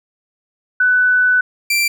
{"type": "tone pair in turn", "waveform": ["sine", "sawtooth"], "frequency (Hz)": [1495, 2353], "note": ["F#6", "D7"], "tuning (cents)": [17, 3], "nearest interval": "minor sixth", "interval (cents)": 786, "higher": "second", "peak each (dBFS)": [-10, -10], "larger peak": "neither", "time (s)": [[0.8, 1.41], [1.7, 1.88]], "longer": "first", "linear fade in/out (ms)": 5, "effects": []}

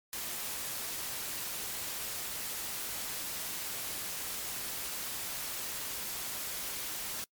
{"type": "noise", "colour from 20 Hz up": "white", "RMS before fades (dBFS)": -38, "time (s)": [0.13, 7.24], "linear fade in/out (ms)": 0, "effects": ["noise-tail reverb RT60 0.1 s tail -26 dB re dry", "MP3 96 kbps"]}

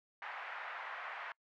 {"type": "band-pass noise", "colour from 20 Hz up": "white", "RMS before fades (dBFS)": -45, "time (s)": [0.22, 1.32], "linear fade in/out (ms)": 2, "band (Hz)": [720, 2000], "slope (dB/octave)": 24, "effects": ["noise-tail reverb RT60 0.1 s tail -26 dB re dry"]}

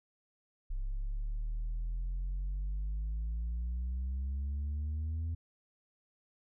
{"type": "exponential sweep", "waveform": "sine", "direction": "up", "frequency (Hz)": [32.7, 83.3], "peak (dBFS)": -30, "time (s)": [0.7, 5.35], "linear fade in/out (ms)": 10, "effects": ["tanh soft clip ceiling -32 dBFS"]}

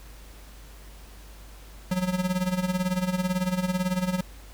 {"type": "tone with tremolo", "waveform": "square", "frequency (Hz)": 183.1, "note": "F#3", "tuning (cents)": -18, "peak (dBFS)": -22, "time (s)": [1.91, 4.21], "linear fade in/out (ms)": 5, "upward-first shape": "sine", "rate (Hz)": 18, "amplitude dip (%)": 75, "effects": ["added 50 Hz sine -44 dBFS peak until 4.53 s", "pink hiss -51 dBFS RMS until 4.53 s"]}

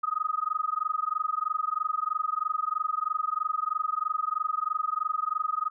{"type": "tone with amplitude modulation", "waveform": "sine", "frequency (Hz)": 1254, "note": "D#6", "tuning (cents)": 13, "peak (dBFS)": -22, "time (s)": [0.03, 5.7], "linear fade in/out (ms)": 10, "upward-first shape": "sine", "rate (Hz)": 23.1, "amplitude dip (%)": 100, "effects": []}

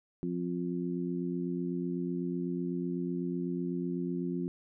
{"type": "harmonic tone", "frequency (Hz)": 88, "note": "F2", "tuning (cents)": 14, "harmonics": [2, 3, 4], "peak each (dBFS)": [-34, -36, -37], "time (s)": [0.23, 4.48], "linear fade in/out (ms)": 0, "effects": []}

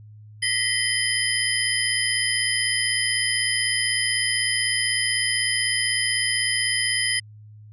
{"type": "tone cluster", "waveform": "sine", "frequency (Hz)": [1922, 2038, 3090, 5010, 10360], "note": ["B6", "C7", "G7", "D#8", "E9"], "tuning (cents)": [-48, -46, -26, 11, -31], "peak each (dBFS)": -27, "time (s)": [0.42, 7.2], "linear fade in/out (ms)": 10, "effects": ["added 106 Hz sine -42 dBFS peak until 7.72 s"]}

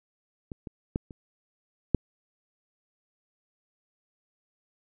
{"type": "clicks", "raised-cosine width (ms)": 3, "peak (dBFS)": [-24, -25, -14, -30, -7], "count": 5, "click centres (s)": [0.518, 0.672, 0.959, 1.108, 1.947], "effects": []}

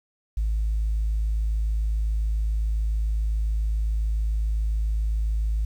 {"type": "tone", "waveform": "sine", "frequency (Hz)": 53.6, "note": "A1", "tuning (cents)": -45, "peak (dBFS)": -20, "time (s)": [0.37, 5.65], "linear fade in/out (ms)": 5, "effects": ["tanh soft clip ceiling -18 dBFS", "9-bit"]}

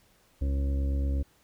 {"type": "harmonic tone", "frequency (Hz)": 68.6, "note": "C#2", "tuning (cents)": -17, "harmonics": [1, 2, 3, 4, 5, 7, 8], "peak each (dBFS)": [-25, -41, -46, -38, -48, -49, -46], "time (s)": [0.41, 1.23], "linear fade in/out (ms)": 10, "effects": ["pink hiss -64 dBFS RMS until 1.43 s"]}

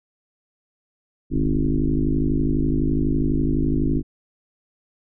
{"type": "tone with frequency modulation", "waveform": "sine", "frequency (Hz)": 145.4, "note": "D3", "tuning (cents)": -17, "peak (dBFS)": -17, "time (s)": [1.3, 4.03], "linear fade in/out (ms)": 50, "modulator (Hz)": 52, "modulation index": 3.6, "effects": []}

